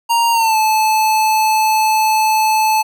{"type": "tone with pitch glide", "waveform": "square", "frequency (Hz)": [932.3, 869.9], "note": ["A#5", "A5"], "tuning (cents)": [0, -20], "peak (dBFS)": -12, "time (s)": [0.09, 2.83], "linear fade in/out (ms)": 20, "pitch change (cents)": -120, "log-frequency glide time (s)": [0.32, 0.57], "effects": []}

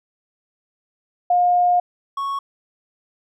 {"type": "tone pair in turn", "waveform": ["sine", "triangle"], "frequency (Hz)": [712, 1106.7], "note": ["F5", "C#6"], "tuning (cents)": [33, -3], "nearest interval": "minor sixth", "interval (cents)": 764, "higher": "second", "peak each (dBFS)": [-13, -20], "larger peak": "first", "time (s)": [[1.3, 1.8], [2.17, 2.39]], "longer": "first", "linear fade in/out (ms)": 5, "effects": []}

